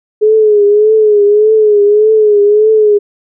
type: tone with vibrato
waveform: sine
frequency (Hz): 422.4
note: G#4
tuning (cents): +29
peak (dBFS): -4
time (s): 0.21-2.99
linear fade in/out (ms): 20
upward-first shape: triangle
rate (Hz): 1.7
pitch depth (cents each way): 73
effects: none